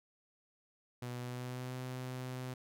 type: tone with pitch glide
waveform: sawtooth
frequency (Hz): 123.1 to 127.59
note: B2 to C3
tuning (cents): -5 to -43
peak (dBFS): -36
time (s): 1.02-2.54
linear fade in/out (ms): 5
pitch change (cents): +62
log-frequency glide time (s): 1.19-1.76
effects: none